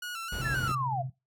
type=tone with vibrato; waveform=sawtooth; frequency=1396.9 Hz; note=F6; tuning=in tune; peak=-32 dBFS; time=0.02-0.75 s; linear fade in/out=5 ms; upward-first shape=square; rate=3.8 Hz; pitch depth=68 cents each way
type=noise; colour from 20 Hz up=brown; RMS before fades=-32 dBFS; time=0.32-0.72 s; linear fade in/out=5 ms
type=tone with tremolo; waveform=sine; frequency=130.81 Hz; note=C3; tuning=in tune; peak=-30 dBFS; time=0.39-1.1 s; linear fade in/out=10 ms; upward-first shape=sine; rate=17 Hz; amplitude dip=50%
type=linear sweep; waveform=sine; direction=down; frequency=1787 to 650 Hz; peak=-29 dBFS; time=0.44-1.03 s; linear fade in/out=20 ms
effects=noise-tail reverb RT60 0.2 s tail -18 dB re dry + high-pass 60 Hz 12 dB/octave